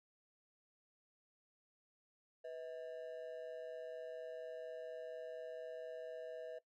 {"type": "ring-modulated tone", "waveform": "triangle", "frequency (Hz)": 567, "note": "C#5", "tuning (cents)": 39, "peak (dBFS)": -40, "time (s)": [2.44, 6.59], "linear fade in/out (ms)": 10, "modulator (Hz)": 72.1, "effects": ["noise-tail reverb RT60 0.1 s tail -17 dB re dry"]}